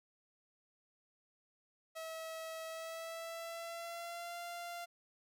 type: tone with pitch glide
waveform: sawtooth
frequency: 646 to 692.4 Hz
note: E5 to F5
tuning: -35 to -15 cents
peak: -39 dBFS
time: 1.95-4.86 s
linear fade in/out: 20 ms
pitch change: +120 cents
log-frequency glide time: 2.67-4.38 s
effects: none